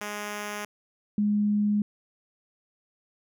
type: tone pair in turn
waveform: 5% pulse / sine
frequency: 207.7 / 207.7 Hz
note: G#3 / G#3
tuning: 0 / 0 cents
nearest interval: unison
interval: 0 cents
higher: neither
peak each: -21 dBFS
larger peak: neither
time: 0.01-0.65 / 1.18-1.82 s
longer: neither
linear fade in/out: 2 ms
effects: none